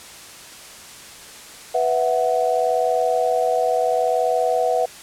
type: chord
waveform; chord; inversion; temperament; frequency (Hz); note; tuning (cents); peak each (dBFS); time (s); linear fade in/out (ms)
sine; B suspended fourth; none; equal; 493.9 / 659.3 / 740; B4 / E5 / F#5; 0 / 0 / 0; -21; 1.74-4.86; 10
effects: white hiss -40 dBFS RMS until 5.02 s + low-pass 10000 Hz 12 dB/octave